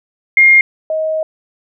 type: tone pair in turn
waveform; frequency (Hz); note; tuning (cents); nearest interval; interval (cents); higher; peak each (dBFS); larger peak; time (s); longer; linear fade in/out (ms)
sine; 2127 / 630.5; C7 / D#5; +28 / +23; octave + major sixth; 2105; first; -4 / -14; first; 0.37-0.61 / 0.9-1.23; second; 2
effects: none